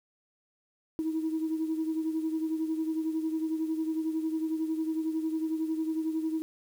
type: beating tone pair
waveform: sine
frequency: 317.2 / 328.2 Hz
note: D#4 / E4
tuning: +33 / -8 cents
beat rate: 11 Hz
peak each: -28 / -35 dBFS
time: 0.99-6.42 s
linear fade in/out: 0 ms
effects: tanh soft clip ceiling -22 dBFS + 9-bit